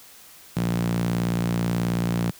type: tone with high-pass filter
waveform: sawtooth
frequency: 58.5 Hz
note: A#1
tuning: 7 cents sharp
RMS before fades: -24 dBFS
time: 0.56-2.31 s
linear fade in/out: 10 ms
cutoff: 150 Hz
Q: 4.5
effects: white hiss -48 dBFS RMS until 2.39 s